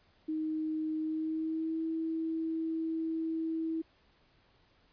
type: tone with pitch glide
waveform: sine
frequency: 312.9 to 323.6 Hz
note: D#4 to E4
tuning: +10 to -32 cents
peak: -31 dBFS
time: 0.28-3.82 s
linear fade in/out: 10 ms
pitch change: +58 cents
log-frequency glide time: 0.99-1.83 s
effects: pink hiss -67 dBFS RMS until 4.92 s + resampled to 11025 Hz